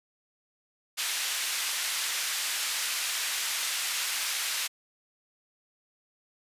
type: band-pass noise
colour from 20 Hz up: pink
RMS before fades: -31 dBFS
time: 0.97-4.68 s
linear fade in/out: 20 ms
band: 2000 to 13000 Hz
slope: 12 dB/octave
effects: resampled to 32000 Hz

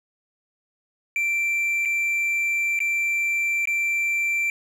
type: tone with dropouts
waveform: triangle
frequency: 2349 Hz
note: D7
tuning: in tune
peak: -19 dBFS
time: 1.16-4.5 s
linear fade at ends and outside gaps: 1 ms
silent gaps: 1.852-1.856 / 2.791-2.803 / 3.655-3.673 s
effects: none

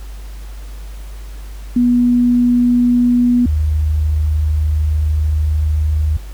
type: tone pair in turn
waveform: sine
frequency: 243.5 / 76.7 Hz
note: B3 / D#2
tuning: -24 / -24 cents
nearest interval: octave + minor sixth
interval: 2000 cents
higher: first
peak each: -9 / -12 dBFS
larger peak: first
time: 1.76-3.46 / 3.46-6.17 s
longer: second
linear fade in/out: 5 ms
effects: added 50 Hz sine -27 dBFS peak until 6.33 s + pink hiss -43 dBFS RMS until 6.33 s

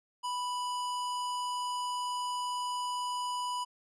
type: tone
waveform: square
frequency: 987.8 Hz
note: B5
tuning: in tune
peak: -33 dBFS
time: 0.23-3.65 s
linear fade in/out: 20 ms
effects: resampled to 24000 Hz

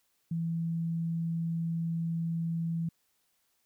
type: tone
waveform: sine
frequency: 165.9 Hz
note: E3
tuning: 11 cents sharp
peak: -29 dBFS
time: 0.31-2.89 s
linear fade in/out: 5 ms
effects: white hiss -74 dBFS RMS until 3.65 s

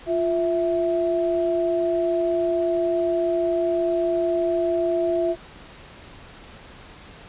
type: tone pair together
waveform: sine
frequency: 349.2 / 659.2 Hz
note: F4 / E5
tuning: 0 / 0 cents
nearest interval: major seventh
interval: 1100 cents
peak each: -22 dBFS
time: 0.06-5.36 s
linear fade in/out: 50 ms
effects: pink hiss -44 dBFS RMS until 7.28 s + resampled to 8000 Hz

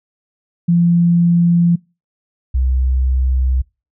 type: tone pair in turn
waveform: sine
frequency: 171.8 / 64.35 Hz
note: F3 / C2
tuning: -28 / -28 cents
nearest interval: octave + perfect fourth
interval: 1700 cents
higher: first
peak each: -9 / -12 dBFS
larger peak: first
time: 0.68-1.76 / 2.54-3.62 s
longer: neither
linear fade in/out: 10 ms
effects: noise-tail reverb RT60 0.3 s tail -26 dB re dry

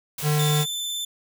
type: noise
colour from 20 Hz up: white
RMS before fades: -32 dBFS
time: 0.18-0.64 s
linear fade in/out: 5 ms
type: tone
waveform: square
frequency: 150 Hz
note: D3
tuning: 37 cents sharp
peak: -20 dBFS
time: 0.22-0.66 s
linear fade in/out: 50 ms
type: tone with vibrato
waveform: sawtooth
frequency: 3534 Hz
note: A7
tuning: 7 cents sharp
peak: -24 dBFS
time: 0.39-1.05 s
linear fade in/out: 5 ms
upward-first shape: sine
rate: 18 Hz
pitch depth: 14 cents each way
effects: none

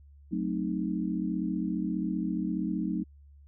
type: chord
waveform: sine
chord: F# diminished seventh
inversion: none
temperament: equal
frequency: 185 / 220 / 261.6 / 311.1 Hz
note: F#3 / A3 / C4 / Eb4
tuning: 0 / 0 / 0 / 0 cents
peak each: -32 / -34 / -36 / -33 dBFS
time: 0.31-3.04 s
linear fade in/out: 20 ms
effects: added 71 Hz sine -51 dBFS peak until 3.47 s

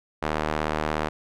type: tone with band-pass filter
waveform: sawtooth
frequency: 76.9 Hz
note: D#2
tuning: 20 cents flat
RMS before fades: -27 dBFS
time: 0.22-1.09 s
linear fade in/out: 10 ms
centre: 1000 Hz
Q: 0.67
effects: none

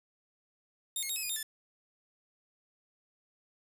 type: tone with pitch steps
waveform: 5% pulse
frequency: 3679 / 2159 / 3748 / 2569 / 2460 / 3666 / 1752 Hz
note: A#7 / C#7 / A#7 / E7 / D#7 / A#7 / A6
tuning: -24 / -46 / +9 / -45 / -20 / -30 / -8 cents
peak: -25 dBFS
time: 0.96-1.429 s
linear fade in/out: 2 ms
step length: 67 ms
effects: resampled to 32000 Hz + 9-bit

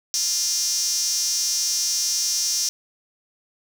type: tone with high-pass filter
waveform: sawtooth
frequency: 349.2 Hz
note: F4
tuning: in tune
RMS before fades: -23 dBFS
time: 0.14-2.69 s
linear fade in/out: 0 ms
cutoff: 5700 Hz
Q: 6.8
effects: none

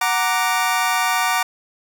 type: chord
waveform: 25% pulse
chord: Gb augmented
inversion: none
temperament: equal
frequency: 740 / 932.3 / 1174.7 Hz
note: Gb5 / Bb5 / D6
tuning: 0 / 0 / 0 cents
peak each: -18 dBFS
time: 0.01-1.43 s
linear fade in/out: 5 ms
effects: none

